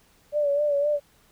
sine tone with vibrato, 580 Hz, D5, 22 cents flat, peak -20 dBFS, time 0.32-1 s, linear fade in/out 50 ms, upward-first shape sine, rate 3.9 Hz, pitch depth 49 cents each way, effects pink hiss -60 dBFS RMS until 1.31 s

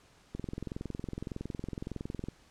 click train, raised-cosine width 3 ms, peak -24 dBFS, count 43, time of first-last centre 0.35-2.285 s, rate 21.7 Hz, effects pink hiss -62 dBFS RMS until 2.5 s + low-pass 8000 Hz 12 dB/octave

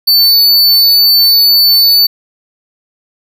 square tone, 4501 Hz, C#8, 26 cents sharp, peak -5 dBFS, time 0.07-2.07 s, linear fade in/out 10 ms, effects none

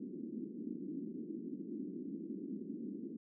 pink band-pass noise, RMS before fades -44 dBFS, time 0-3.17 s, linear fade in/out 10 ms, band 200 to 350 Hz, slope 48 dB/octave, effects none

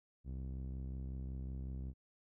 sawtooth tone with low-pass filter, 65.41 Hz, C2, in tune, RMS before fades -43 dBFS, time 0.24-1.94 s, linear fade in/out 50 ms, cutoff 230 Hz, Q 0.77, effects none

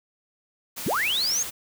white noise, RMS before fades -34 dBFS, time 0.76-1.51 s, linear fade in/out 20 ms
sine linear sweep, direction up, 86.5 to 6710 Hz, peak -22 dBFS, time 0.86-1.43 s, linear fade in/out 5 ms
effects none

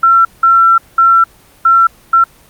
sine tone bursts at uneven times, 1351 Hz, E6, 42 cents sharp, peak -4 dBFS, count 5, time 0.03-0.25 / 0.43-0.78 / 0.98-1.24 / 1.65-1.87 / 2.13-2.24 s, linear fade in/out 5 ms, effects pink hiss -44 dBFS RMS until 2.49 s + Opus 24 kbps

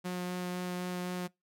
sawtooth tone with vibrato, 180 Hz, F#3, 47 cents flat, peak -30 dBFS, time 0.04-1.28 s, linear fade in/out 20 ms, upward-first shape sine, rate 3.9 Hz, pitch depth 8 cents each way, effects noise-tail reverb RT60 0.2 s tail -24 dB re dry

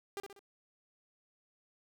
sawtooth tone with echo, 399 Hz, G4, 31 cents sharp, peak -34 dBFS, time 0.17-0.2 s, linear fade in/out 0 ms, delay 64 ms, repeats 3, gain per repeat -6 dB, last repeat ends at 0.392 s, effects none

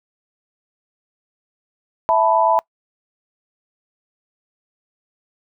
sine chord, E suspended fourth, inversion none, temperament equal, 659.3 / 880 / 987.8 Hz, E5 / A5 / B5, 0 / 0 / 0 cents, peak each -17 dBFS, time 2.09-2.59 s, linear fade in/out 0 ms, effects noise-tail reverb RT60 0.1 s tail -25 dB re dry

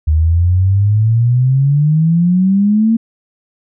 sine exponential sweep, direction up, 75.7 to 230 Hz, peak -8 dBFS, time 0.07-2.97 s, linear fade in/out 10 ms, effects none

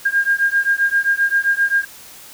sine beating tone pair, 1609 / 1616.6 Hz, G6 / G#6, +45 / -47 cents, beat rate 7.6 Hz, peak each -17 dBFS, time 0.05-1.85 s, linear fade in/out 10 ms, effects white hiss -40 dBFS RMS until 2.33 s

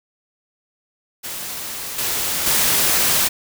white noise with level steps, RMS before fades -29 / -22 / -17 dBFS, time 1.23-3.29 s, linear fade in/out 20 ms, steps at 1.98 / 2.46 s, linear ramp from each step 5 ms, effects none

